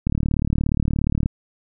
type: click train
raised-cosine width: 5 ms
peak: -8 dBFS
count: 45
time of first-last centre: 0.07-1.259 s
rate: 37 Hz
effects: none